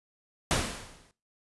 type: noise with exponential decay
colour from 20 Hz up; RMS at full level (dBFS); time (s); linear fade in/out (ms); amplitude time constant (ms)
pink; -24; 0.51-1.11; 0; 130
effects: noise-tail reverb RT60 0.3 s tail -18 dB re dry + resampled to 24000 Hz